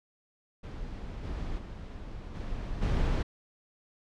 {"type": "noise with level steps", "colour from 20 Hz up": "brown", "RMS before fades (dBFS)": [-39, -35, -41, -36, -27], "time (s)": [0.63, 3.23], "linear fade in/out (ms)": 10, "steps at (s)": [1.23, 1.57, 2.34, 2.81], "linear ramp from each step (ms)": 20, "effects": ["low-pass 5000 Hz 12 dB/octave"]}